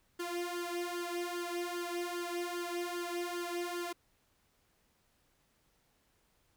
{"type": "tone with flanger", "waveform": "sawtooth", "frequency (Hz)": 349.2, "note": "F4", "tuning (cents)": 0, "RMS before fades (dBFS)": -38, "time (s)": [0.19, 3.93], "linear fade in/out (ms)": 10, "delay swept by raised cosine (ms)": [0.62, 2.52], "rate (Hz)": 2.5, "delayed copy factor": 0.75, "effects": ["pink hiss -73 dBFS RMS until 6.56 s"]}